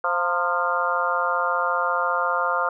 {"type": "harmonic tone with a mistuned harmonic", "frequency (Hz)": 174.61, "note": "F3", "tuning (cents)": 0, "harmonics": [3, 4, 5, 6, 7, 8], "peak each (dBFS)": [-28, -29, -29, -28, -25, -26], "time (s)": [0.04, 2.69], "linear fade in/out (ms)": 2, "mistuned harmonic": 5, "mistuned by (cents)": 68, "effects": []}